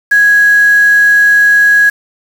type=tone with quantisation; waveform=sine; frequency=1661.2 Hz; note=G#6; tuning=in tune; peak=-4 dBFS; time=0.11-1.9 s; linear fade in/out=10 ms; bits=4; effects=none